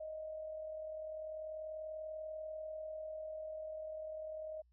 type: tone with amplitude modulation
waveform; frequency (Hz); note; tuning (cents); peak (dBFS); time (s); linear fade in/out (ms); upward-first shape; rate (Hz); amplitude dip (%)
sine; 625; D#5; +8; -40; 0-4.62; 10; sine; 40.3; 40
effects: added 60 Hz sine -67 dBFS peak until 4.72 s